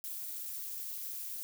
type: noise with amplitude modulation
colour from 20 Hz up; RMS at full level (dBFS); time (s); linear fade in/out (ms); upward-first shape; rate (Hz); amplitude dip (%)
violet; -37; 0.04-1.43; 0; sine; 288; 90
effects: none